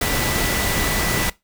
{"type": "tone in noise", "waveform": "sine", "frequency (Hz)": 1976, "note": "B6", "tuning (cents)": 0, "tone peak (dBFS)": -28, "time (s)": [0.01, 1.3], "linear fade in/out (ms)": 5, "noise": "pink", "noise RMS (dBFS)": -21, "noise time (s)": [0.01, 1.3], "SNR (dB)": -10, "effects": ["noise-tail reverb RT60 0.2 s tail -20 dB re dry"]}